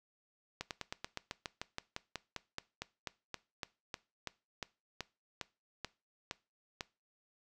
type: slowing click train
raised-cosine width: 0.2 ms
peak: -21 dBFS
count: 26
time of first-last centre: 0.61-6.808 s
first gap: 98 ms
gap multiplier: 1.07
effects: noise-tail reverb RT60 0.3 s tail -20 dB re dry